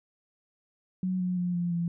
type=tone with pitch steps; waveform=sine; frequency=185 / 181.3 / 177.67 / 174.11 / 170.63 Hz; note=F#3 / F#3 / F3 / F3 / F3; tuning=0 / -35 / +30 / -5 / -40 cents; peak=-26 dBFS; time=1.03-1.88 s; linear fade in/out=2 ms; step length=170 ms; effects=none